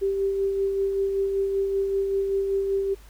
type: tone with tremolo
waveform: sine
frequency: 392 Hz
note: G4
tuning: in tune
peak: -20 dBFS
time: 0.01-2.95 s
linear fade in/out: 20 ms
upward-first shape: sine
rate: 5.2 Hz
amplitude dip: 35%
effects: added 50 Hz sine -44 dBFS peak until 3.09 s + pink hiss -54 dBFS RMS until 3.09 s